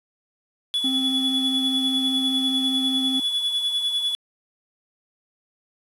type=tone with tremolo; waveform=triangle; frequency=3417 Hz; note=G#7; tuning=49 cents sharp; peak=-18 dBFS; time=0.74-4.15 s; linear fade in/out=0 ms; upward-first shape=sine; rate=10 Hz; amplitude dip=45%
type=tone with vibrato; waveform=triangle; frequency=262.4 Hz; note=C4; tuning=5 cents sharp; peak=-22 dBFS; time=0.84-3.2 s; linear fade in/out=5 ms; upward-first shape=sine; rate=15 Hz; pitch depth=12 cents each way
effects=resampled to 32000 Hz + 7-bit